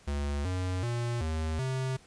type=tone with pitch steps; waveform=square; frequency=71.6 / 91.9 / 119 / 79.2 / 131.1 Hz; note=D2 / F#2 / A#2 / D#2 / C3; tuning=-43 / -11 / +36 / +31 / +4 cents; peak=-30 dBFS; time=0.07-1.97 s; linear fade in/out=10 ms; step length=380 ms; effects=pink hiss -58 dBFS RMS until 2.06 s + resampled to 22050 Hz